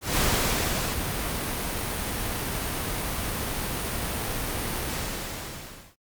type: noise with ADSR envelope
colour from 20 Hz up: pink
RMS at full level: -23 dBFS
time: 0.01-5.96 s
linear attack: 160 ms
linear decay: 770 ms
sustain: -6 dB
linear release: 1200 ms
effects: noise-tail reverb RT60 0.1 s tail -23 dB re dry + Opus 48 kbps